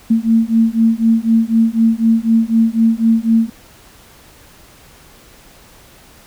sine beating tone pair, 224.4 / 228.4 Hz, A3 / A#3, +34 / -35 cents, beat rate 4 Hz, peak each -13 dBFS, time 0.1-3.5 s, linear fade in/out 10 ms, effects pink hiss -44 dBFS RMS until 6.26 s

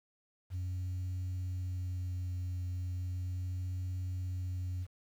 sine tone with vibrato, 91 Hz, F#2, 28 cents flat, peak -32 dBFS, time 0.5-4.87 s, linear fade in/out 50 ms, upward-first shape sine, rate 0.36 Hz, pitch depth 14 cents each way, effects tanh soft clip ceiling -33 dBFS + 10-bit

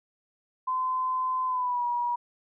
sine tone with pitch glide, 1026 to 962.8 Hz, C6 to B5, -34 to -44 cents, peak -25 dBFS, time 0.67-2.16 s, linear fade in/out 10 ms, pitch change -110 cents, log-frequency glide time 1.46-1.85 s, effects none

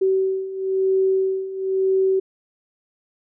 sine beating tone pair, 380.9 / 381.9 Hz, G4 / G4, -50 / -45 cents, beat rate 1 Hz, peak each -23 / -19 dBFS, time 0.01-2.2 s, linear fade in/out 10 ms, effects none

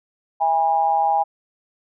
sine tone with amplitude modulation, 814 Hz, G#5, 35 cents flat, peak -12 dBFS, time 0.4-1.24 s, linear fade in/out 20 ms, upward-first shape sine, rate 158 Hz, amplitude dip 75%, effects none

